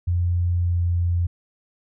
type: tone with pitch glide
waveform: sine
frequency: 87.6 to 86.89 Hz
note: F2 to F2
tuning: +6 to -8 cents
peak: -18 dBFS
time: 0.07-1.27 s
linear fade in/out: 10 ms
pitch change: -14 cents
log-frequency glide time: 0.61-0.8 s
effects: none